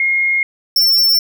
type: tone pair in turn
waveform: sine / square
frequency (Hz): 2144 / 5403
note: C7 / E8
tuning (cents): +42 / +42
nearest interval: octave + major third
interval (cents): 1600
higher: second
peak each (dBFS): -12 / -10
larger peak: second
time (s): 0-0.43 / 0.76-1.19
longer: neither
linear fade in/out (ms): 2
effects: none